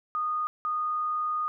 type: tone pair in turn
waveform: sine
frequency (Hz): 1232 / 1232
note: D#6 / D#6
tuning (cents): -17 / -17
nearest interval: unison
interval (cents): 0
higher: neither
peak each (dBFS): -26 / -26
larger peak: neither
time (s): 0.15-0.47 / 0.65-1.48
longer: second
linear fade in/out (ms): 0
effects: none